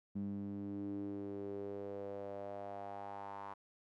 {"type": "tone with band-pass filter sweep", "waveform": "sawtooth", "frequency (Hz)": 100, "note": "G2", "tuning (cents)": 35, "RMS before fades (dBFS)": -44, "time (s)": [0.15, 3.54], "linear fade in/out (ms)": 10, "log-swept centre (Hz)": [210, 990], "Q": 4.4, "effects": []}